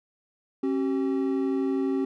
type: tone pair together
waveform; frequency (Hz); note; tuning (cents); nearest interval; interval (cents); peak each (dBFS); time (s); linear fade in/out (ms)
triangle; 270.6 / 382.7; C#4 / G4; -42 / -42; tritone; 600; -23 / -26; 0.63-2.05; 5
effects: none